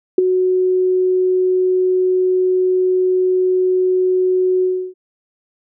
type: tone with ADSR envelope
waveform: sine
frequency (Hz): 369.1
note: F#4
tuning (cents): -4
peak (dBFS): -4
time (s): 0.18-4.94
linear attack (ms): 4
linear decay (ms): 14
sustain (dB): -8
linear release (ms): 310
effects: none